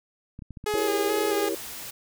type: clicks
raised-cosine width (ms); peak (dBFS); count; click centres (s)
5; -27; 6; 0.391 / 0.422 / 0.507 / 0.572 / 0.641 / 0.74
type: tone with vibrato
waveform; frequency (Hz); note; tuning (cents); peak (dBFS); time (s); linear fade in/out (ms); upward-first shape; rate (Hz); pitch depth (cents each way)
sawtooth; 415.3; G#4; 0; -21; 0.66-1.49; 5; square; 2.3; 24
type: chord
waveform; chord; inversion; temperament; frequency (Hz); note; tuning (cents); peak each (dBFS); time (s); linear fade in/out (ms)
sine; E diminished seventh; none; equal; 329.6 / 392 / 466.2 / 554.4; E4 / G4 / Bb4 / Db5; 0 / 0 / 0 / 0; -31 / -31 / -32 / -34; 0.74-1.55; 5
type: noise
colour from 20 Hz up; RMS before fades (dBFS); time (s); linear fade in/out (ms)
white; -38; 0.77-1.91; 10
effects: none